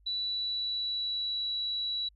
sine tone with pitch glide, 3951 to 3921 Hz, B7 to B7, 0 to -13 cents, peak -30 dBFS, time 0.06-2.09 s, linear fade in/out 10 ms, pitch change -13 cents, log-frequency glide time 0.17-1.47 s, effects added 50 Hz sine -59 dBFS peak until 2.15 s

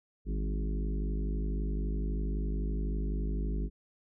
harmonic tone with a mistuned harmonic, 51.91 Hz, G#1, in tune, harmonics 1 / 3 / 4 / 5 / 6 / 7 / 8, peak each -30 / -40 / -42 / -44 / -46 / -47 / -48 dBFS, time 0.25-3.7 s, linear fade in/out 50 ms, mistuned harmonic 4, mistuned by -56 cents, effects none

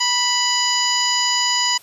harmonic tone with a mistuned harmonic, 987.8 Hz, B5, in tune, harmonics 1 / 2 / 3 / 4 / 5 / 6 / 7, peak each -23 / -25 / -23 / -31 / -21 / -32 / -23 dBFS, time 0-1.78 s, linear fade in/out 10 ms, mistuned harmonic 1, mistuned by -19 cents, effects white hiss -47 dBFS RMS until 1.82 s + resampled to 32000 Hz

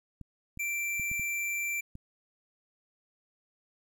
clicks, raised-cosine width 5 ms, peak -31 dBFS, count 6, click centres 0.213 / 0.574 / 0.997 / 1.115 / 1.196 / 1.954 s
square tone, 2349 Hz, D7, in tune, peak -31 dBFS, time 0.59-1.81 s, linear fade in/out 10 ms
effects 11-bit

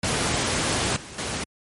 pink noise with level steps, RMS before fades -23 / -39 / -28 dBFS, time 0.03-1.44 s, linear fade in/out 5 ms, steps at 0.96 / 1.18 s, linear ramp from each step 5 ms, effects high-pass 80 Hz 12 dB/octave + MP3 48 kbps

